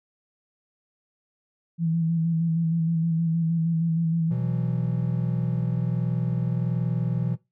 sine tone with vibrato, 164.81 Hz, E3, in tune, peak -21 dBFS, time 1.78-4.41 s, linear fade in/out 50 ms, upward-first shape square, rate 6.4 Hz, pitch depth 27 cents each way
triangle chord, B suspended fourth, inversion none, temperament equal, 123.47 / 164.81 / 185 Hz, B2 / E3 / F#3, 0 / 0 / 0 cents, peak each -24 / -25 / -30 dBFS, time 4.3-7.36 s, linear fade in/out 20 ms
effects noise-tail reverb RT60 0.2 s tail -17 dB re dry

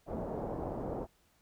white low-pass noise, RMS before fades -38 dBFS, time 0.06-1.07 s, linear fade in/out 50 ms, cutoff 720 Hz, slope 24 dB/octave, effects pink hiss -70 dBFS RMS until 1.41 s

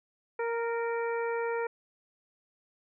harmonic tone with a mistuned harmonic, 465.2 Hz, A#4, 4 cents flat, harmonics 1 / 2 / 3 / 4 / 5, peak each -30 / -36 / -40 / -42 / -44 dBFS, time 0.39-1.67 s, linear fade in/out 5 ms, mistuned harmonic 4, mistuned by -16 cents, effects none

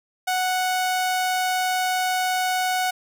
sawtooth tone, 739 Hz, F#5, 2 cents flat, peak -17 dBFS, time 0.27-2.91 s, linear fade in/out 10 ms, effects none

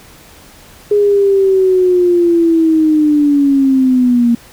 sine linear sweep, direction down, 415.3 to 233.1 Hz, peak -7 dBFS, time 0.91-4.35 s, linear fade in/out 5 ms, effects pink hiss -40 dBFS RMS until 4.52 s

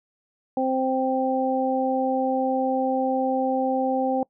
harmonic tone, 261.6 Hz, C4, in tune, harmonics 1 / 2 / 3, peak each -25 / -25 / -25 dBFS, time 0.57-4.23 s, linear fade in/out 2 ms, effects noise-tail reverb RT60 0.1 s tail -24 dB re dry

